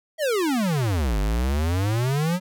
square exponential two-way sweep, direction down then up, 659.3 to 48.17 to 187.5 Hz, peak -21 dBFS, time 0.18-2.4 s, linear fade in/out 50 ms, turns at 1.19 s, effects none

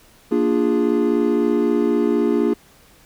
triangle chord, Bb dominant seventh, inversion none, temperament equal with one note detuned, 233.1 / 293.7 / 349.2 / 413.2 Hz, Bb3 / D4 / F4 / Ab4, 0 / 0 / 0 / -9 cents, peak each -19 dBFS, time 0.31-2.54 s, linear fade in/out 10 ms, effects pink hiss -51 dBFS RMS until 3.05 s

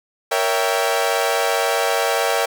sawtooth chord, A# diminished seventh, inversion none, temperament equal with one note detuned, 466.2 / 561.5 / 659.3 / 784 Hz, A#4 / C#5 / E5 / G5, 0 / +22 / 0 / 0 cents, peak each -19 dBFS, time 0.31-2.46 s, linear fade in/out 10 ms, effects none

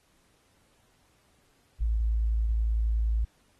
sine tone, 55.3 Hz, A1, 9 cents sharp, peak -23 dBFS, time 1.8-3.25 s, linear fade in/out 10 ms, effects pink hiss -67 dBFS RMS until 3.59 s + AAC 32 kbps

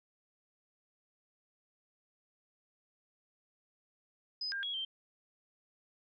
sine tone with pitch steps, 5020 / 1601 / 3323 / 3139 Hz, D#8 / G6 / G#7 / G7, +15 / +36 / 0 / +2 cents, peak -35 dBFS, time 4.41-4.85 s, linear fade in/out 5 ms, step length 110 ms, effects none

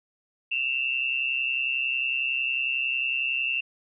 sine tone pair together, 2637 / 2768 Hz, E7 / F7, 0 / -16 cents, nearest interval minor second, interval 84 cents, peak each -27 dBFS, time 0.51-3.61 s, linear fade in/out 10 ms, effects none

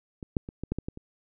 clicks, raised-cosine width 3 ms, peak -25 / -12 / -25 / -20 / -15 / -18 / -20 / -28 dBFS, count 8, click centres 0.228 / 0.368 / 0.489 / 0.636 / 0.72 / 0.786 / 0.885 / 0.974 s, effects none

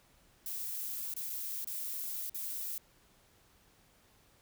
violet noise with dropouts, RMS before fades -39 dBFS, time 0.46-2.78 s, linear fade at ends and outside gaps 1 ms, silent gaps 1.139-1.164 / 1.297-1.3 / 1.645-1.672 / 2.296-2.345 s, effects pink hiss -66 dBFS RMS until 4.41 s

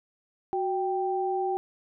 sine tone pair together, 370.6 / 784 Hz, F#4 / G5, +3 / 0 cents, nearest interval octave + minor second, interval 1297 cents, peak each -28 dBFS, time 0.53-1.57 s, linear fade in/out 0 ms, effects none

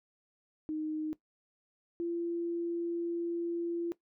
sine tone pair in turn, 310 / 341 Hz, D#4 / F4, -6 / -41 cents, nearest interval major second, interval 165 cents, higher second, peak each -32 / -31 dBFS, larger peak second, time 0.69-1.13 / 2-3.92 s, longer second, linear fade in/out 0 ms, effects noise-tail reverb RT60 0.1 s tail -17 dB re dry

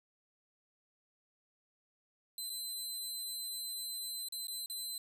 20% pulse tone with dropouts, 4052 Hz, B7, 44 cents sharp, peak -33 dBFS, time 2.38-4.98 s, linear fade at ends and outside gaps 2 ms, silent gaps 2.496-2.5 / 4.286-4.323 / 4.471-4.481 / 4.66-4.698 s, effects none

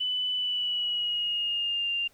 sine tone with pitch glide, 2993 to 2793 Hz, F#7 to F7, +19 to -1 cents, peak -26 dBFS, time 0-2.08 s, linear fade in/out 10 ms, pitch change -120 cents, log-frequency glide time 0.35-1.9 s, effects pink hiss -62 dBFS RMS until 2.13 s

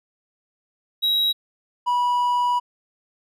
triangle tone pair in turn, 3848 / 976.6 Hz, B7 / B5, -46 / -20 cents, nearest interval 2 octaves, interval 2374 cents, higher first, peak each -16 dBFS, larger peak neither, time 1.02-1.33 / 1.86-2.6 s, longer second, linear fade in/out 20 ms, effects none

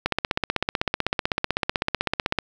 click train, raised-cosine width 0.3 ms, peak -5 dBFS, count 38, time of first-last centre 0.06-2.387 s, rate 15.9 Hz, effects 7-bit

